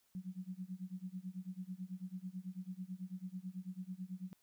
sine tone with tremolo, 185 Hz, F#3, in tune, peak -39 dBFS, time 0.15-4.33 s, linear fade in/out 0 ms, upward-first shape sine, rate 9.1 Hz, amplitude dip 95%, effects white hiss -75 dBFS RMS until 4.42 s

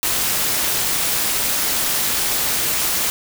white noise with amplitude modulation, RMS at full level -17 dBFS, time 0.03-3.1 s, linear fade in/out 0 ms, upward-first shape sine, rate 278 Hz, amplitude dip 60%, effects none

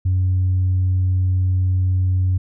sine tone, 92.4 Hz, F#2, 2 cents flat, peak -13 dBFS, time 0.05-2.38 s, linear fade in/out 10 ms, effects tanh soft clip ceiling -12 dBFS

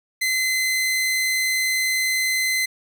sawtooth tone, 2050 Hz, C7, 36 cents flat, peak -16 dBFS, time 0.21-2.66 s, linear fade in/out 10 ms, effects none

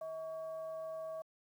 sine tone with frequency modulation, 641 Hz, E5, 49 cents flat, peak -39 dBFS, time 0.01-1.22 s, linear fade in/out 5 ms, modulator 486 Hz, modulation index 0.49, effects high-pass 400 Hz 12 dB/octave + 11-bit

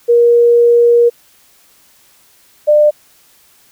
sine tone pair in turn, 473.9 / 598.2 Hz, A#4 / D5, +28 / +32 cents, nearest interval major third, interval 404 cents, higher second, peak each -5 dBFS, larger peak neither, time 0.08-1.1 / 2.67-2.91 s, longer first, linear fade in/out 20 ms, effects white hiss -49 dBFS RMS until 3.71 s

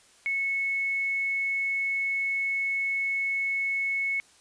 sine tone with quantisation, 2200 Hz, C#7, 14 cents flat, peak -25 dBFS, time 0.26-4.2 s, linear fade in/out 0 ms, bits 9, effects white hiss -58 dBFS RMS until 4.4 s + resampled to 22050 Hz

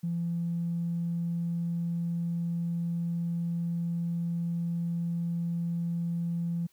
triangle tone with tanh clipping, 170 Hz, F3, 46 cents flat, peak -28 dBFS, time 0.03-6.67 s, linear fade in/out 10 ms, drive 4 dB, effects white hiss -67 dBFS RMS until 6.72 s

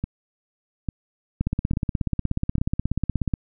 two click trains, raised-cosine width 5 ms, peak -10 / -13 dBFS, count 33 / 4, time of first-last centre 1.41-3.338 / 0.04-2.582 s, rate 16.6 / 1.18 Hz, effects none

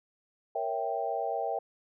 sine chord, A# diminished seventh, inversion none, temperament equal, 466.2 / 554.4 / 659.3 / 784 Hz, A#4 / C#5 / E5 / G5, 0 / 0 / 0 / 0 cents, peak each -36 / -37 / -34 / -33 dBFS, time 0.55-1.59 s, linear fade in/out 5 ms, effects none

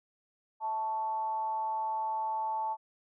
sine tone with frequency modulation, 880 Hz, A5, in tune, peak -30 dBFS, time 0.6-2.77 s, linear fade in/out 50 ms, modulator 231 Hz, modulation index 0.35, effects none

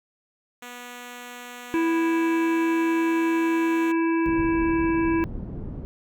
5% pulse tone, 244.5 Hz, B3, 17 cents flat, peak -26 dBFS, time 0.62-3.92 s, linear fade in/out 5 ms
harmonic tone, 329.6 Hz, E4, in tune, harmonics 1 / 3 / 5 / 7 / 8, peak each -20 / -30 / -34 / -37 / -38 dBFS, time 1.74-5.24 s, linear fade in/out 0 ms
pink low-pass noise, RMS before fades -33 dBFS, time 4.26-5.85 s, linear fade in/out 0 ms, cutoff 300 Hz, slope 12 dB/octave
effects none

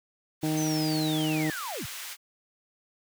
pink high-pass noise, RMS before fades -39 dBFS, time 0.41-2.17 s, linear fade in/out 50 ms, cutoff 1700 Hz, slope 12 dB/octave
harmonic tone, 155.5 Hz, D#3, 1 cent flat, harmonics 1 / 2 / 3 / 4 / 5 / 6, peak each -30 / -27 / -39 / -39 / -39 / -49 dBFS, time 0.43-1.5 s, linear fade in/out 2 ms
sine linear sweep, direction down, 6272 to 60.5 Hz, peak -34 dBFS, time 0.57-1.86 s, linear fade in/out 5 ms
effects none

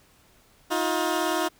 15% pulse tone pair together, 317.2 / 356 Hz, D#4 / F4, +33 / +33 cents, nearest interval major second, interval 200 cents, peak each -20 dBFS, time 0.7-1.49 s, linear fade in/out 20 ms, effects pink hiss -59 dBFS RMS until 1.59 s

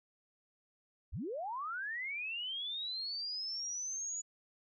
sine linear sweep, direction up, 35.45 to 6910 Hz, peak -37 dBFS, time 1.12-4.22 s, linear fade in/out 20 ms, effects none

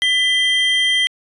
triangle tone pair together, 2000 / 3173 Hz, B6 / G7, +21 / +20 cents, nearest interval minor sixth, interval 799 cents, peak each -16 / -14 dBFS, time 0.02-1.07 s, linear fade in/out 0 ms, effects resampled to 24000 Hz

